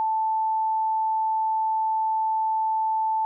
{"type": "tone", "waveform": "sine", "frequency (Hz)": 880, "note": "A5", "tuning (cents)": 0, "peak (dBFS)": -21, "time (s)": [0, 3.25], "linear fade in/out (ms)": 0, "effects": []}